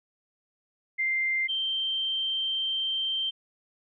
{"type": "tone pair in turn", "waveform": "sine", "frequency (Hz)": [2093, 3136], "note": ["C7", "G7"], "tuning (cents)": [0, 0], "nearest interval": "perfect fifth", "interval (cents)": 700, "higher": "second", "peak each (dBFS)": [-24, -26], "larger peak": "first", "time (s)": [[0.98, 1.48], [1.48, 3.31]], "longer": "second", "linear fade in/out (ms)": 20, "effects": []}